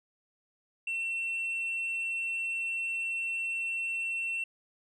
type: tone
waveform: sine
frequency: 2703 Hz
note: E7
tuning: 43 cents sharp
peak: -28 dBFS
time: 0.87-4.44 s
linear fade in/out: 5 ms
effects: tanh soft clip ceiling -29 dBFS